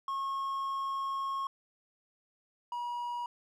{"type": "tone pair in turn", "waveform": "triangle", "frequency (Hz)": [1088, 962], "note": ["C#6", "B5"], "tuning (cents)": [-33, -46], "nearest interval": "major second", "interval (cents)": 213, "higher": "first", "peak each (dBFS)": [-30, -32], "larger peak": "first", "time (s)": [[0.08, 1.47], [2.72, 3.26]], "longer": "first", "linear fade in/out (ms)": 2, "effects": []}